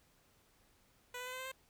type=tone with pitch steps; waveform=10% pulse; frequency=493.9 / 500.2 / 506.6 / 513.1 / 519.7 / 526.3 Hz; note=B4 / B4 / B4 / C5 / C5 / C5; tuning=0 / +22 / +44 / -34 / -12 / +10 cents; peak=-34 dBFS; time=1.14-1.518 s; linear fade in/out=5 ms; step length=63 ms; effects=pink hiss -70 dBFS RMS until 1.69 s